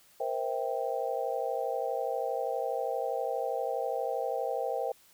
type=chord; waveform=sine; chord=C dominant seventh; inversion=third; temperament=just; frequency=470.9 / 523.3 / 654.1 / 784.9 Hz; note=Bb4 / C5 / E5 / G5; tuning=+18 / 0 / -14 / +2 cents; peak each=-35 / -34 / -36 / -35 dBFS; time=0.2-4.92 s; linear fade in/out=5 ms; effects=white hiss -61 dBFS RMS until 5.13 s